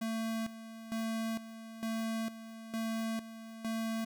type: tone with tremolo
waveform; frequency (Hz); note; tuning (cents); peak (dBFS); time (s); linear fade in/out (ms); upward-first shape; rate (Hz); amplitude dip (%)
square; 224.5; A3; +35; -34; 0.01-4.05; 10; square; 1.1; 75
effects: none